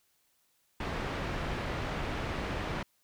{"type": "low-pass noise", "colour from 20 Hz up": "pink", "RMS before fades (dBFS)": -35, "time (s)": [0.8, 2.83], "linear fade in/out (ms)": 5, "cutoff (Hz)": 2600, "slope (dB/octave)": 12, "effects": ["white hiss -72 dBFS RMS until 3.03 s"]}